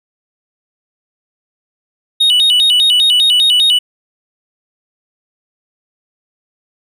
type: tone with vibrato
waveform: triangle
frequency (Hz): 3322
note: G#7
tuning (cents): 0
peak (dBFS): -6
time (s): 2.2-3.79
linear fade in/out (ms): 10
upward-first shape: square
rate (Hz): 5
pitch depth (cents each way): 200
effects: none